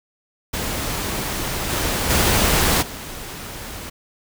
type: noise with level steps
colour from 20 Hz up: pink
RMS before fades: -25 / -22 / -17 / -33 dBFS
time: 0.53-3.9 s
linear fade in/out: 10 ms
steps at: 1.69 / 2.09 / 2.81 s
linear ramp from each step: 20 ms
effects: none